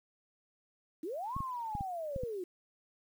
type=linear two-way sweep; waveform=sine; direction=up then down; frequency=287.8 to 1108.7 to 345.3 Hz; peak=-36 dBFS; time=1.03-2.44 s; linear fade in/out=5 ms; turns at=1.37 s
type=clicks; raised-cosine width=5 ms; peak=-27 dBFS; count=6; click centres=1.365 / 1.405 / 1.752 / 1.809 / 2.162 / 2.235 s
effects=10-bit